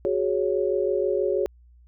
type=chord; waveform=sine; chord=F# suspended second; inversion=none; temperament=just; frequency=370 / 416.2 / 555 Hz; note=F#4 / G#4 / C#5; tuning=0 / +4 / +2 cents; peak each=-25 / -25 / -26 dBFS; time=0.05-1.46 s; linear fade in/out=0 ms; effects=added 60 Hz sine -50 dBFS peak until 1.87 s